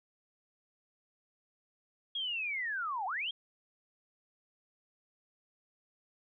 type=linear two-way sweep; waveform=sine; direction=down then up; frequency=3322 to 718 to 3322 Hz; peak=-33 dBFS; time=2.15-3.31 s; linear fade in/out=5 ms; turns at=3.06 s; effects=none